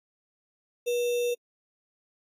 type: tone with sample-and-hold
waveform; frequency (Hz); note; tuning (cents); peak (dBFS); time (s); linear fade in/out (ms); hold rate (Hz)
sine; 482.7; B4; -40; -24; 0.86-1.35; 20; 3150
effects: AAC 48 kbps